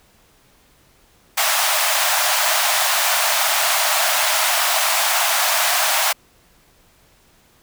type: high-pass noise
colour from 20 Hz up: pink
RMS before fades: -18 dBFS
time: 1.37-6.13 s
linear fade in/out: 10 ms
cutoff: 610 Hz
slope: 96 dB/octave
effects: pink hiss -55 dBFS RMS until 7.62 s